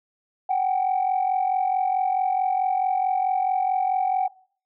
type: tone pair together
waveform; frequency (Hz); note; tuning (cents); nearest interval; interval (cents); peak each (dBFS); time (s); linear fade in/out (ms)
sine; 750 / 794.6; F#5 / G5; +23 / +23; minor second; 100; -20 / -24; 0.49-4.28; 10
effects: noise-tail reverb RT60 0.5 s tail -23 dB re dry + tanh soft clip ceiling -15 dBFS